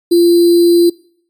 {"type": "tone with sample-and-hold", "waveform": "sine", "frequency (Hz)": 344, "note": "F4", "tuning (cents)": -26, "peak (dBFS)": -5, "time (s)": [0.11, 0.9], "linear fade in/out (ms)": 10, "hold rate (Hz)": 4410, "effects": ["noise-tail reverb RT60 0.6 s tail -23 dB re dry", "MP3 96 kbps"]}